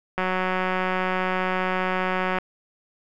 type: click train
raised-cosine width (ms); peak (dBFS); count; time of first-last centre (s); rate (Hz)
0.5; -10; 409; 0.18-2.385; 185
effects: none